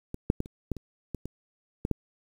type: clicks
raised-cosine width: 3 ms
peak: -21 / -8 / -16 / -30 / -15 / -27 / -20 / -23 / -16 / -12 dBFS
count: 10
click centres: 0.144 / 0.301 / 0.404 / 0.459 / 0.717 / 0.767 / 1.147 / 1.256 / 1.851 / 1.913 s
effects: 8-bit